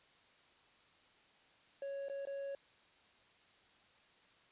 triangle tone with dropouts, 554.4 Hz, C#5, in tune, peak -38 dBFS, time 1.82-2.55 s, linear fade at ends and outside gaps 2 ms, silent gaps 2.085-2.097 / 2.253-2.271 s, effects white hiss -67 dBFS RMS until 4.51 s + resampled to 8000 Hz

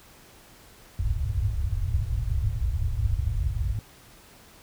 white low-pass noise, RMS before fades -26 dBFS, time 0.99-3.79 s, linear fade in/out 2 ms, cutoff 110 Hz, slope 48 dB/octave, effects pink hiss -52 dBFS RMS until 4.62 s

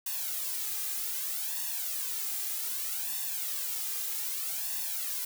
blue noise with flanger, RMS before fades -34 dBFS, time 0.06-5.25 s, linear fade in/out 5 ms, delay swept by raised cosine 1.1 to 2.5 ms, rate 0.64 Hz, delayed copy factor +0.9, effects none

